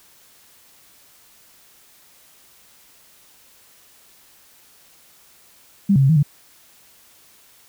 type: tone with pitch steps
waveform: sine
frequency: 198.6 / 136.5 / 135.1 / 160.5 / 145 Hz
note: G3 / C#3 / C#3 / E3 / D3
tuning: +23 / -26 / -44 / -46 / -22 cents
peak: -11 dBFS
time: 5.89-6.23 s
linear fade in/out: 10 ms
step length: 68 ms
effects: white hiss -52 dBFS RMS until 7.68 s